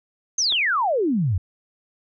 sine exponential sweep, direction down, 6530 to 82.41 Hz, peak -18 dBFS, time 0.38-1.38 s, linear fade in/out 5 ms
clicks, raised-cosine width 0.5 ms, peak -25 / -24 dBFS, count 2, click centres 0.522 / 0.525 s
effects none

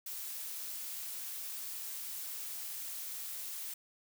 blue noise, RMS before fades -42 dBFS, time 0.06-3.74 s, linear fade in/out 5 ms, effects none

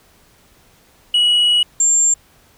sine tone pair in turn, 2919 / 7355 Hz, F#7 / A#8, -24 / -24 cents, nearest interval octave + major third, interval 1600 cents, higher second, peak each -8 dBFS, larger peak neither, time 1.14-1.63 / 1.8-2.14 s, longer first, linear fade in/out 5 ms, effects tanh soft clip ceiling -10 dBFS + pink hiss -52 dBFS RMS until 2.57 s

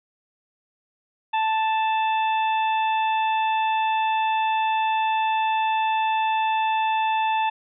harmonic tone, 880 Hz, A5, in tune, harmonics 1 / 2 / 3 / 4, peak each -20 / -34 / -30 / -36 dBFS, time 1.33-7.5 s, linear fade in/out 10 ms, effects none

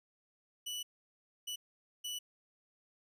sawtooth tone bursts at uneven times, 2960 Hz, F#7, in tune, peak -35 dBFS, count 3, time 0.66-0.83 / 1.47-1.56 / 2.04-2.19 s, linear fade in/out 10 ms, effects resampled to 32000 Hz

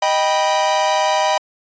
45% pulse chord, Eb augmented, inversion none, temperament equal with one note detuned, 622.3 / 784 / 978.7 Hz, Eb5 / G5 / B5, 0 / 0 / -16 cents, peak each -19 dBFS, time 0.02-1.38 s, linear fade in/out 5 ms, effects resampled to 16000 Hz

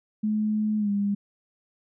sine tone with pitch glide, 213.6 to 202 Hz, G#3 to G#3, +49 to -48 cents, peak -22 dBFS, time 0.23-1.15 s, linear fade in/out 10 ms, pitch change -97 cents, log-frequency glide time 0.78-0.9 s, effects none

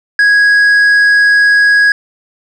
triangle tone with tanh clipping, 1658 Hz, G#6, 3 cents flat, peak -6 dBFS, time 0.19-1.92 s, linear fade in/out 2 ms, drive 9 dB, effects none

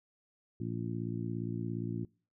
harmonic tone, 57.3 Hz, A#1, 29 cents flat, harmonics 2 / 3 / 4 / 5 / 6, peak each -38 / -40 / -41 / -42 / -43 dBFS, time 0.6-2.05 s, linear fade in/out 5 ms, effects noise-tail reverb RT60 0.4 s tail -25 dB re dry

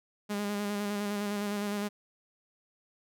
sawtooth tone with vibrato, 204.9 Hz, G#3, 23 cents flat, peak -27 dBFS, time 0.29-1.89 s, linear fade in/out 20 ms, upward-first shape square, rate 9.8 Hz, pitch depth 22 cents each way, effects none

